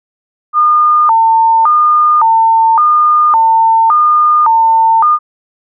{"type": "tone with vibrato", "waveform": "sine", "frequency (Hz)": 1046.5, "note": "C6", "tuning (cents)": 0, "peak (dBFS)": -5, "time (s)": [0.53, 5.19], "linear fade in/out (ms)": 50, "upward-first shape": "square", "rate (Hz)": 0.89, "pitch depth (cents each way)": 260, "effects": []}